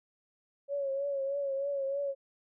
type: tone with vibrato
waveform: sine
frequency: 554.4 Hz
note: C#5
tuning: in tune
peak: -30 dBFS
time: 0.68-2.15 s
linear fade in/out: 50 ms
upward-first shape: triangle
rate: 3.2 Hz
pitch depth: 55 cents each way
effects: none